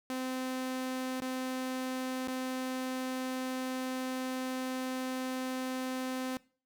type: tone with dropouts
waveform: sawtooth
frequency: 258 Hz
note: C4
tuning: 24 cents flat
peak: -30 dBFS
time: 0.1-6.37 s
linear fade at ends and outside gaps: 1 ms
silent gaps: 1.203-1.22 / 2.275-2.282 s
effects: noise-tail reverb RT60 0.4 s tail -20 dB re dry